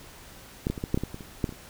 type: clicks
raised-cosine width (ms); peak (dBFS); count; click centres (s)
3; -13 / -14 / -22 / -16 / -10 / -14 / -16 / -23 / -27 / -11 / -23 / -29; 12; 0.669 / 0.7 / 0.778 / 0.839 / 0.944 / 0.975 / 1.036 / 1.144 / 1.208 / 1.442 / 1.492 / 1.525
effects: pink hiss -48 dBFS RMS until 1.69 s